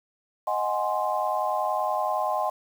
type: chord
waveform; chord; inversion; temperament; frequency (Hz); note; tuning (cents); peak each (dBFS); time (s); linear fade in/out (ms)
sine; Ab dominant seventh; second; equal; 622.3 / 740 / 830.6 / 1046.5; Eb5 / Gb5 / Ab5 / C6; 0 / 0 / 0 / 0; -29; 0.47-2.5; 5
effects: 8-bit